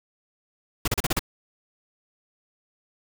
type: noise bursts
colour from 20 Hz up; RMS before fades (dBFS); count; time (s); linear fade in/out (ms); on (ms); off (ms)
pink; -23; 6; 0.85-1.193; 5; 28; 35
effects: none